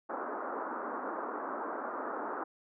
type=band-pass noise; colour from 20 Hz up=white; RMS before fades=-38 dBFS; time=0.09-2.44 s; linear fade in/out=10 ms; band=240 to 1400 Hz; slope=48 dB/octave; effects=none